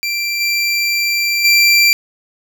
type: tone with level steps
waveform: 25% pulse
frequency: 2356 Hz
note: D7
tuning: 5 cents sharp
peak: -13 / -10 / -4 dBFS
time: 0.03-1.93 s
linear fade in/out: 0 ms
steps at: 0.4 / 1.44 s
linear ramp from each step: 10 ms
effects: none